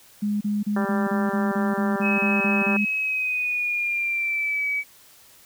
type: tone bursts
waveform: sine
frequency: 207.3 Hz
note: G#3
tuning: 3 cents flat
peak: -21 dBFS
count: 12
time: 0.22-2.852 s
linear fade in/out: 10 ms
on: 190 ms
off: 32 ms
type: harmonic tone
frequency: 196.7 Hz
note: G3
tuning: 6 cents sharp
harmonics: 2 / 3 / 4 / 5 / 6 / 7 / 8 / 9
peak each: -30 / -32 / -33 / -34 / -35 / -35 / -36 / -37 dBFS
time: 0.76-2.77 s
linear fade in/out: 5 ms
type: tone with pitch glide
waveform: sine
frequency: 2557 to 2278 Hz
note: D#7 to C#7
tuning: +47 to +47 cents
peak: -22 dBFS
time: 2.01-4.84 s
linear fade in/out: 50 ms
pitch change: -200 cents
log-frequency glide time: 3-4.68 s
effects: white hiss -52 dBFS RMS until 5.45 s